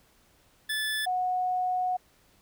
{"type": "tone pair in turn", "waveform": ["25% pulse", "sine"], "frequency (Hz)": [1737, 732.9], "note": ["A6", "F#5"], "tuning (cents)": [-23, -17], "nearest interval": "octave + minor third", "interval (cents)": 1494, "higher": "first", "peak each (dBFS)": [-24, -25], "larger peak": "first", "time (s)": [[0.69, 1.06], [1.06, 1.97]], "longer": "second", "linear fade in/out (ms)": 10, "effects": ["pink hiss -63 dBFS RMS until 2.41 s"]}